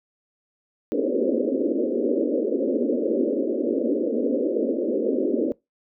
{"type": "band-pass noise", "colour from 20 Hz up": "pink", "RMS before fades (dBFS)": -23, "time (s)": [0.92, 5.52], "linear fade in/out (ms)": 0, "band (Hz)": [230, 570], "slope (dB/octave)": 96, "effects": ["noise-tail reverb RT60 0.2 s tail -23 dB re dry"]}